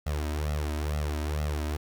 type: tone with flanger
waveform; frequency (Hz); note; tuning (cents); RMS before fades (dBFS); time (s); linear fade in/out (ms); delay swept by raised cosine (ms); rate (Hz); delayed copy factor
sawtooth; 74.9; D2; +35; -30; 0.06-1.77; 10; 1.5 to 3.2; 2.2; +0.85
effects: 10-bit